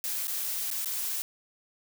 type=noise with dropouts; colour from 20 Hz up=blue; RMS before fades=-32 dBFS; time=0.04-1.22 s; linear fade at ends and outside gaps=0 ms; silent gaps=0.271-0.28 / 0.703-0.713 / 0.846-0.858 s; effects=none